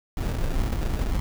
brown noise with sample-and-hold, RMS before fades -25 dBFS, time 0.17-1.2 s, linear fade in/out 2 ms, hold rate 1050 Hz, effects none

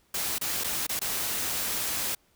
white noise with dropouts, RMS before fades -30 dBFS, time 0.14-2.15 s, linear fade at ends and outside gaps 5 ms, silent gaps 0.384-0.412 / 0.638-0.642 / 0.868-0.892 / 0.993-1.014 s, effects pink hiss -66 dBFS RMS until 2.35 s

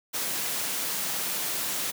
white high-pass noise, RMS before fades -30 dBFS, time 0.13-1.92 s, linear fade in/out 20 ms, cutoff 130 Hz, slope 24 dB/octave, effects none

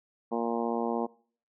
harmonic tone, 116.8 Hz, A#2, 4 cents sharp, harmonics 2 / 3 / 4 / 5 / 6 / 7 / 8 / 9, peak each -32 / -35 / -33 / -38 / -37 / -37 / -39 / -42 dBFS, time 0.31-1.07 s, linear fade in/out 20 ms, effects noise-tail reverb RT60 0.5 s tail -23 dB re dry

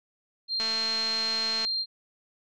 sine tone, 4186 Hz, C8, in tune, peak -26 dBFS, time 0.48-1.86 s, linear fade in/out 50 ms
click train, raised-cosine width 0.2 ms, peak -18 dBFS, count 235, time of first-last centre 0.6-1.649 s, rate 223 Hz
effects none

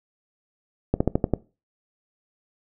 slowing click train, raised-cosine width 2 ms, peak -6 dBFS, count 6, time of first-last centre 0.94-1.337 s, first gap 65 ms, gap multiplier 1.1, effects noise-tail reverb RT60 0.3 s tail -20 dB re dry

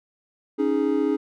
triangle chord, C# suspended second, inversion none, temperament just, 277.2 / 311.8 / 415.8 Hz, C#4 / D#4 / G#4, 0 / +4 / +2 cents, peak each -22 dBFS, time 0.58-1.17 s, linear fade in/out 20 ms, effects none

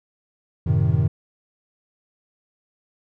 triangle chord, F# diminished seventh, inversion none, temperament equal, 92.5 / 110 / 130.81 / 155.56 Hz, F#2 / A2 / C3 / Eb3, 0 / 0 / 0 / 0 cents, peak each -20 dBFS, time 0.66-1.08 s, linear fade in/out 10 ms, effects none

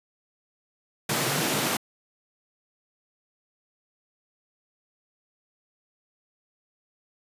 pink high-pass noise, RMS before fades -26 dBFS, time 1.09-1.77 s, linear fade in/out 5 ms, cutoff 120 Hz, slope 48 dB/octave, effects resampled to 32000 Hz

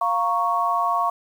sine chord, Bb minor, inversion second, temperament equal, 698.5 / 932.3 / 1108.7 Hz, F5 / Bb5 / Db6, 0 / 0 / 0 cents, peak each -24 / -26 / -21 dBFS, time 0.01-1.1 s, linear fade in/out 5 ms, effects 8-bit

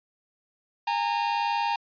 45% pulse tone pair together, 819 / 919.3 Hz, G#5 / A#5, -24 / -24 cents, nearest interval major second, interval 200 cents, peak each -28 / -26 dBFS, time 0.87-1.76 s, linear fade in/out 5 ms, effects resampled to 11025 Hz

